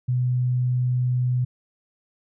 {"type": "tone", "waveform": "sine", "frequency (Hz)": 125.1, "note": "B2", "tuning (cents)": 23, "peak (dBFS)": -19, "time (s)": [0.08, 1.45], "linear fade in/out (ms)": 10, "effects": []}